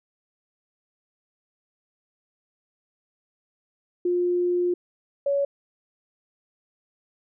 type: tone pair in turn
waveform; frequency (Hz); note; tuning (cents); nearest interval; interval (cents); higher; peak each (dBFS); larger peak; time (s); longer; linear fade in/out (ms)
sine; 354.3 / 562.4; F4 / C#5; +25 / +25; minor sixth; 800; second; -20; neither; 4.05-4.74 / 5.26-5.45; first; 5
effects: none